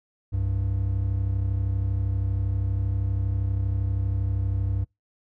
triangle tone pair together, 65.41 / 98 Hz, C2 / G2, 0 / 0 cents, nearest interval perfect fifth, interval 700 cents, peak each -26 / -22 dBFS, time 0.32-4.85 s, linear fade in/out 20 ms, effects noise-tail reverb RT60 0.2 s tail -26 dB re dry

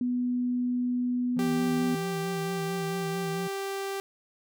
sine tone with pitch glide, 246.9 to 248.5 Hz, B3 to B3, 0 to +11 cents, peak -25 dBFS, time 0.01-1.95 s, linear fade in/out 2 ms, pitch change +11 cents, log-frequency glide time 1.38-1.81 s
triangle tone with vibrato, 169.5 Hz, E3, 49 cents sharp, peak -30 dBFS, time 1.36-3.48 s, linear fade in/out 10 ms, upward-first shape sine, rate 4.5 Hz, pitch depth 78 cents each way
sawtooth tone, 392 Hz, G4, in tune, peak -27 dBFS, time 1.39-4 s, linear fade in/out 0 ms
effects none

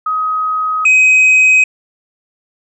sine / triangle tone pair in turn, 1262 / 2524 Hz, D#6 / D#7, +24 / +24 cents, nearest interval octave, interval 1200 cents, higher second, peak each -13 / -4 dBFS, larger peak second, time 0.06-0.85 / 0.85-1.64 s, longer neither, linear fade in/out 5 ms, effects resampled to 24000 Hz

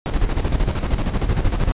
brown noise with tremolo, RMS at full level -17 dBFS, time 0.06-1.72 s, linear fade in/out 0 ms, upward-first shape square, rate 13 Hz, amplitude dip 60%, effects resampled to 8000 Hz

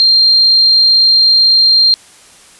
sine tone, 4186 Hz, C8, in tune, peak -5 dBFS, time 0-1.94 s, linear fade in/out 0 ms, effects white hiss -41 dBFS RMS until 2.59 s + resampled to 24000 Hz

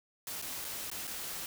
white noise with dropouts, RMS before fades -40 dBFS, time 0.27-1.46 s, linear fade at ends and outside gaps 1 ms, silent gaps 0.416-0.423 / 0.645-0.649 / 0.901-0.915 / 1.071-1.076 s, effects none

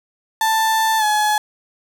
35% pulse tone with pitch glide, 885 to 847 Hz, A5 to G#5, +10 to +34 cents, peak -13 dBFS, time 0.41-1.38 s, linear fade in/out 2 ms, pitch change -76 cents, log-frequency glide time 0.98-1.04 s, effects none

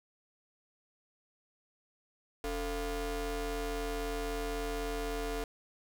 30% pulse ring-modulated tone, 243.9 Hz, B3, 21 cents flat, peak -28 dBFS, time 2.44-5.44 s, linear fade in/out 2 ms, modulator 202 Hz, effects none

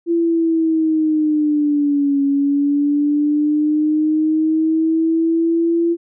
sine linear two-way sweep, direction down then up, 339.9 to 278.5 to 339.9 Hz, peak -13 dBFS, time 0.06-5.97 s, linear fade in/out 50 ms, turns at 2.22 s, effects none

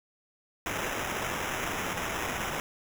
white noise with sample-and-hold, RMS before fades -33 dBFS, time 0.66-2.6 s, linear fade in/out 0 ms, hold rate 4410 Hz, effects none

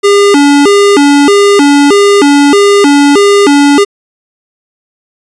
square tone with vibrato, 339.7 Hz, F4, 48 cents flat, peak -3 dBFS, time 0.03-3.85 s, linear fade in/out 20 ms, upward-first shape square, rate 1.6 Hz, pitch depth 300 cents each way, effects resampled to 22050 Hz

